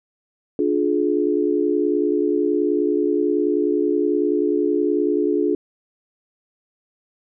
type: chord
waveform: sine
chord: D diminished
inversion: none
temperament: just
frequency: 293.7 / 352.4 / 422.9 Hz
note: D4 / F4 / Ab4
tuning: 0 / +16 / +31 cents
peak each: -21 dBFS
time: 0.59-5.55 s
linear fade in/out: 2 ms
effects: none